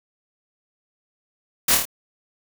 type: noise with echo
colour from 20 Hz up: white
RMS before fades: -18 dBFS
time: 1.68-1.75 s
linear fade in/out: 5 ms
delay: 26 ms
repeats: 4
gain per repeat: -3 dB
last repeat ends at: 1.854 s
effects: none